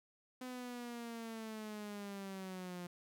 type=linear sweep; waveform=sawtooth; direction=down; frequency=254.7 to 175.2 Hz; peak=-40 dBFS; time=0.41-2.87 s; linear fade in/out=5 ms; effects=none